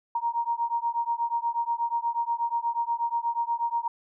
sine beating tone pair, 932.3 / 940.6 Hz, A#5 / A#5, 0 / +15 cents, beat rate 8.3 Hz, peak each -28 dBFS, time 0.15-3.88 s, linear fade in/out 5 ms, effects none

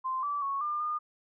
sine tone with pitch steps, 1042 / 1158 / 1106 / 1199 / 1216 Hz, C6 / D6 / C#6 / D6 / D#6, -7 / -25 / -4 / +36 / -40 cents, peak -29 dBFS, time 0.04-0.99 s, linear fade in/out 20 ms, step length 190 ms, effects none

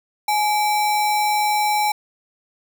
sine tone with sample-and-hold, 841 Hz, G#5, 22 cents sharp, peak -16 dBFS, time 0.28-1.92 s, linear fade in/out 5 ms, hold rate 3150 Hz, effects none

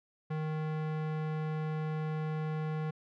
square tone, 155.56 Hz, D#3, in tune, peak -33 dBFS, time 0.3-2.91 s, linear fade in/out 10 ms, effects low-pass 2000 Hz 12 dB/octave

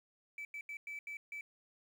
sine tone bursts at uneven times, 2309 Hz, D7, 30 cents flat, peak -40 dBFS, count 6, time 0.38-0.45 / 0.54-0.61 / 0.69-0.77 / 0.87-0.99 / 1.07-1.17 / 1.32-1.41 s, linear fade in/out 2 ms, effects tanh soft clip ceiling -38 dBFS + 11-bit

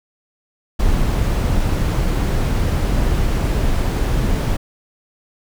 brown noise, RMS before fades -17 dBFS, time 0.79-4.57 s, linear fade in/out 10 ms, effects none

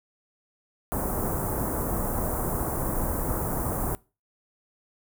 pink band-stop noise, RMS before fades -28 dBFS, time 0.92-3.95 s, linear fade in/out 0 ms, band 1200 to 10000 Hz, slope 24 dB/octave, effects noise-tail reverb RT60 0.3 s tail -22 dB re dry

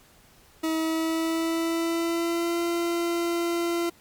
40% pulse tone with pitch glide, 320.5 to 341.5 Hz, E4 to F4, -49 to -39 cents, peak -23 dBFS, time 0.63-3.9 s, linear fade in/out 10 ms, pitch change +110 cents, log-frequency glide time 0.77-2.6 s, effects pink hiss -56 dBFS RMS until 4 s + MP3 96 kbps

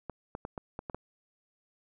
clicks, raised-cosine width 1 ms, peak -23 dBFS, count 7, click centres 0.097 / 0.351 / 0.451 / 0.578 / 0.791 / 0.898 / 0.946 s, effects none

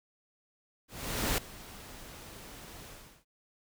pink noise with ADSR envelope, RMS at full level -29 dBFS, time 0.88-3.25 s, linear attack 500 ms, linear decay 3 ms, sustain -19 dB, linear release 370 ms, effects none

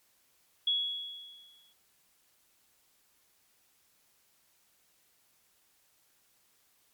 sine tone with exponential decay, 3354 Hz, G#7, 16 cents sharp, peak -24 dBFS, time 0.67-1.73 s, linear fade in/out 5 ms, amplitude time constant 230 ms, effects white hiss -69 dBFS RMS until 6.93 s + MP3 96 kbps

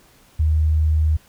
sine tone, 77.78 Hz, D#2, in tune, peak -14 dBFS, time 0.39-1.17 s, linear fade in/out 10 ms, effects pink hiss -53 dBFS RMS until 1.28 s

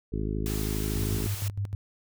harmonic tone, 52.6 Hz, G#1, 23 cents sharp, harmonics 1 / 2 / 3 / 4 / 5 / 6 / 7 / 8, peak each -31 / -34 / -36 / -37 / -38 / -39 / -39 / -40 dBFS, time 0.12-1.27 s, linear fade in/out 10 ms
white noise, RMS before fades -38 dBFS, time 0.46-1.48 s, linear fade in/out 0 ms
sine tone with tremolo, 100 Hz, G2, 35 cents sharp, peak -26 dBFS, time 0.96-1.75 s, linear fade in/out 0 ms, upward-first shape square, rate 6.5 Hz, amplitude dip 75%
effects none

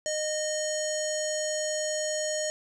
square tone with low-pass filter, 615 Hz, D#5, 20 cents flat, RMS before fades -30 dBFS, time 0.06-2.5 s, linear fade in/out 0 ms, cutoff 7000 Hz, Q 7.9, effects none

